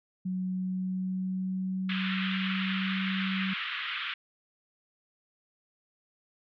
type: tone with pitch glide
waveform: sine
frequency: 185 to 190.09 Hz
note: F#3 to F#3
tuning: 0 to +47 cents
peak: -29 dBFS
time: 0.25-3.54 s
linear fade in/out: 10 ms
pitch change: +47 cents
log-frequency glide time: 0.47-2.86 s
type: band-pass noise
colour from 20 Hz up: white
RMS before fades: -35 dBFS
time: 1.89-4.14 s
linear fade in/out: 5 ms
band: 1200 to 3400 Hz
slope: 48 dB/octave
effects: none